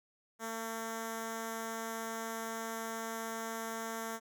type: tone with notch filter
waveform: 5% pulse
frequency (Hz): 225.6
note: A3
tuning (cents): +44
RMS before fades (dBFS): -40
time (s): 0.39-4.2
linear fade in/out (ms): 50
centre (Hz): 2600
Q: 1.1
effects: none